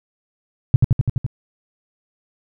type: tone with echo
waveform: sine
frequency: 125.7 Hz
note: B2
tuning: 31 cents sharp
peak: -5 dBFS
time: 0.74-0.76 s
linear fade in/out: 0 ms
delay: 84 ms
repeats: 6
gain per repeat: -2 dB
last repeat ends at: 1.264 s
effects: none